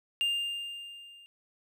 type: tone with level ramp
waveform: triangle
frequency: 2803 Hz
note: F7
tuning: 6 cents sharp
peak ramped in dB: -23 to -50 dBFS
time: 0.21-1.26 s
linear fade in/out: 0 ms
effects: none